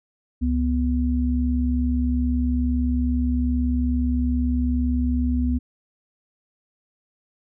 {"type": "tone pair together", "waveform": "sine", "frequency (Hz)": [69.28, 246.9], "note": ["C#2", "B3"], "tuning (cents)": [0, 0], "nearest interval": "octave + minor seventh", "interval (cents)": 2200, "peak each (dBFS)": [-21, -22], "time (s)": [0.41, 5.59], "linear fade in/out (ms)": 20, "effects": []}